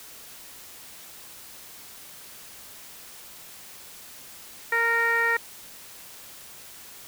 15% pulse tone with low-pass filter, 463.4 Hz, A#4, 10 cents flat, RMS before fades -23 dBFS, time 4.72-5.37 s, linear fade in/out 5 ms, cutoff 2000 Hz, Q 7.7, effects white hiss -45 dBFS RMS until 7.07 s

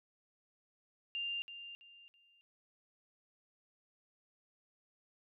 sine tone with echo, 2794 Hz, F7, in tune, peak -36 dBFS, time 1.15-1.42 s, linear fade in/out 0 ms, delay 330 ms, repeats 3, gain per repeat -10 dB, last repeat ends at 2.41 s, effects none

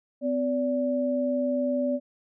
sine tone pair together, 254.9 / 577.5 Hz, C4 / D5, -45 / -29 cents, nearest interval octave + major second, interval 1416 cents, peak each -26 dBFS, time 0.21-2 s, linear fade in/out 50 ms, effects none

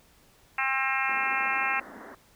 harmonic tone, 266.8 Hz, C4, 34 cents sharp, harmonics 3 / 4 / 5 / 6 / 7 / 8 / 9 / 10, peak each -33 / -33 / -33 / -33 / -33 / -33 / -33 / -33 dBFS, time 0.58-1.8 s, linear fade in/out 5 ms
pink band-pass noise, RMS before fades -45 dBFS, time 1.08-2.15 s, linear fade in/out 5 ms, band 200 to 2000 Hz, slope 96 dB/octave
effects pink hiss -60 dBFS RMS until 2.35 s

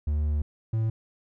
triangle tone pair in turn, 74.7 / 111.44 Hz, D2 / A2, +30 / +23 cents, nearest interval perfect fifth, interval 693 cents, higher second, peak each -21 dBFS, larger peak neither, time 0.07-0.42 / 0.73-0.9 s, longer first, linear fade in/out 5 ms, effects none

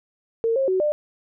sine tone with pitch steps, 456.1 / 537 / 374.5 / 598 Hz, A#4 / C5 / F#4 / D5, -38 / +45 / +21 / +31 cents, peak -18 dBFS, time 0.44-0.92 s, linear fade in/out 0 ms, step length 120 ms, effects none

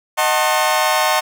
sawtooth chord, D# diminished seventh, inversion none, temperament just, 622.3 / 746.7 / 896 / 1075.3 Hz, D#5 / F#5 / A5 / C6, 0 / +16 / +31 / +47 cents, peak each -16 dBFS, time 0.17-1.21 s, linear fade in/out 20 ms, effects none

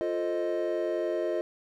triangle chord, F dominant seventh, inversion none, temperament equal, 349.2 / 440 / 523.3 / 622.3 Hz, F4 / A4 / C5 / Eb5, 0 / 0 / 0 / 0 cents, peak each -29 / -33 / -34 / -29 dBFS, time 0.01-1.41 s, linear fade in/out 0 ms, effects none

